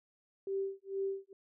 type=tone with tremolo; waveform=sine; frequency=390 Hz; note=G4; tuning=9 cents flat; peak=-31 dBFS; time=0.47-1.33 s; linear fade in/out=2 ms; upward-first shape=sine; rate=2.2 Hz; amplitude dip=100%; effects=none